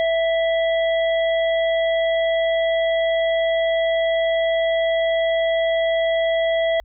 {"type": "harmonic tone", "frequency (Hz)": 659.3, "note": "E5", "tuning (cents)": 0, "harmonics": [1, 3, 5], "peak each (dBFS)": [-17, -27, -31], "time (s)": [0, 6.8], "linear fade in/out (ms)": 0, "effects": ["added 50 Hz sine -46 dBFS peak until 6.84 s"]}